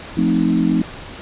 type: chord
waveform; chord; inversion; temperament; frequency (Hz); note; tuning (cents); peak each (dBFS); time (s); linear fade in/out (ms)
sine; F dominant seventh; none; equal; 174.61 / 220 / 261.6 / 311.1; F3 / A3 / C4 / Eb4; 0 / 0 / 0 / 0; -19; 0.17-0.82; 5
effects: pink hiss -34 dBFS RMS until 1.21 s + resampled to 8000 Hz